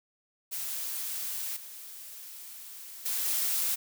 blue noise with level steps, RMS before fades -35 / -45 / -31 / -29 dBFS, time 0.51-3.76 s, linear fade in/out 20 ms, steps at 1.56 / 3.05 / 3.25 s, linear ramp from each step 10 ms, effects none

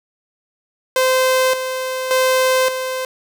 sawtooth tone with tremolo, 517 Hz, C5, 21 cents flat, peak -9 dBFS, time 0.96-3.05 s, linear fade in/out 2 ms, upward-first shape square, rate 0.87 Hz, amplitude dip 60%, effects none

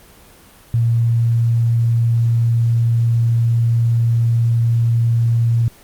sine tone, 116.5 Hz, A#2, 1 cent flat, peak -12 dBFS, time 0.74-5.68 s, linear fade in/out 0 ms, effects pink hiss -45 dBFS RMS until 5.83 s + Opus 24 kbps

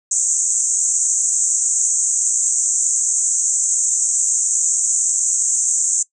pink band-pass noise, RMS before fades -18 dBFS, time 0.11-6.03 s, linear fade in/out 5 ms, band 6400 to 8200 Hz, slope 96 dB/octave, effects noise-tail reverb RT60 0.1 s tail -20 dB re dry

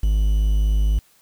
triangle tone with quantisation, 51.91 Hz, G#1, in tune, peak -13 dBFS, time 0.03-0.99 s, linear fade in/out 5 ms, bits 7, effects white hiss -57 dBFS RMS until 1.21 s

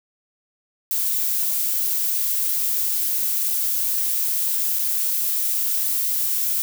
violet noise with dropouts, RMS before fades -22 dBFS, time 0.91-6.62 s, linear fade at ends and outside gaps 0 ms, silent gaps 3.503-3.507 / 4.788-4.792 s, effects none

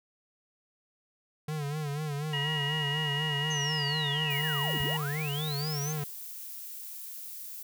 square tone with vibrato, 148.4 Hz, D3, 18 cents sharp, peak -32 dBFS, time 1.48-6.04 s, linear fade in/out 5 ms, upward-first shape sine, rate 4.1 Hz, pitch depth 86 cents each way
harmonic tone, 957 Hz, A#5, 45 cents sharp, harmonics 1 / 2 / 3, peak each -41 / -35 / -32 dBFS, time 2.33-4.97 s, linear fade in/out 5 ms
sine linear two-way sweep, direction down then up, 6390 to 44.33 to 6390 Hz, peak -36 dBFS, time 3.5-5.93 s, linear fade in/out 10 ms, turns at 4.81 s
violet noise, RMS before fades -42 dBFS, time 4.3-7.63 s, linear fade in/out 5 ms
effects none

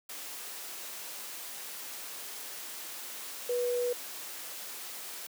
sine tone in noise, 487.9 Hz, B4, 21 cents flat, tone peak -27 dBFS, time 3.49-3.93 s, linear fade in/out 5 ms, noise white, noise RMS -42 dBFS, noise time 0.09-5.27 s, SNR +12 dB, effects high-pass 300 Hz 12 dB/octave

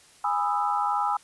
sine chord, E major seventh, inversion first, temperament just, 824.1 / 988.9 / 1236.1 / 1318.5 Hz, G#5 / B5 / D#6 / E6, -14 / +2 / -12 / 0 cents, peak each -26 / -29 / -31 / -29 dBFS, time 0.24-1.17 s, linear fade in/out 5 ms, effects white hiss -55 dBFS RMS until 1.23 s + resampled to 24000 Hz

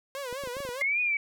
sawtooth tone with vibrato, 523.3 Hz, C5, in tune, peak -30 dBFS, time 0.15-0.82 s, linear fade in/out 0 ms, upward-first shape sine, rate 4.9 Hz, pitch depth 140 cents each way
clicks, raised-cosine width 2 ms, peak -30 dBFS, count 7, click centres 0.327 / 0.437 / 0.474 / 0.568 / 0.604 / 0.651 / 0.69 s
sine exponential two-way sweep, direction up then down, 2093 to 2489 to 2258 Hz, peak -24 dBFS, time 0.81-1.17 s, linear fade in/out 2 ms, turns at 1.01 s
effects none

